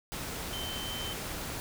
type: tone in noise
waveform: sine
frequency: 3084 Hz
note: G7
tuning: 29 cents flat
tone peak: -38 dBFS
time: 0.53-1.13 s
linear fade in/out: 0 ms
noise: pink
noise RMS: -38 dBFS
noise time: 0.12-1.6 s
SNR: -3 dB
effects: none